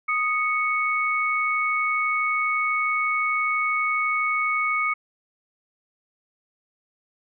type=tone pair together; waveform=sine; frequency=1244.5 / 2217 Hz; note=D#6 / C#7; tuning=0 / 0 cents; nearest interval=minor seventh; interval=1000 cents; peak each=-24 / -23 dBFS; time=0.08-4.94 s; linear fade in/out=10 ms; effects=none